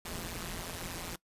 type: noise with amplitude modulation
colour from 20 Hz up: pink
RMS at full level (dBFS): -36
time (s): 0.05-1.16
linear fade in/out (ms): 5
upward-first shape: sine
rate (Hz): 172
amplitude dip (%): 95
effects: noise-tail reverb RT60 0.1 s tail -21 dB re dry + resampled to 32000 Hz